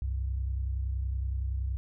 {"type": "tone pair together", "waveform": "sine", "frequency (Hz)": [65.41, 96.09], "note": ["C2", "G2"], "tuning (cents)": [0, -34], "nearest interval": "perfect fifth", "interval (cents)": 666, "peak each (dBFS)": [-29, -37], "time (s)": [0.02, 1.77], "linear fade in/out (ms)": 0, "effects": []}